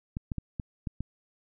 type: clicks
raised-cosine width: 5 ms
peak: -20 dBFS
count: 6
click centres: 0.169 / 0.318 / 0.383 / 0.598 / 0.872 / 1.006 s
effects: none